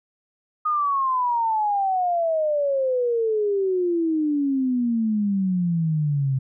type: exponential sweep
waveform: sine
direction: down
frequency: 1244.5 to 130.81 Hz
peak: -19 dBFS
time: 0.65-6.39 s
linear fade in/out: 10 ms
effects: none